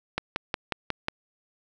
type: click train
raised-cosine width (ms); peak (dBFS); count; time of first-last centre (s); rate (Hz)
0.3; -10; 6; 0.18-1.084; 5.53
effects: none